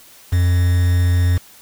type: tone with quantisation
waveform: triangle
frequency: 88.5 Hz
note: F2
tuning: 23 cents sharp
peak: -10 dBFS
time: 0.32-1.38 s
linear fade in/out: 10 ms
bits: 5
effects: white hiss -45 dBFS RMS until 1.61 s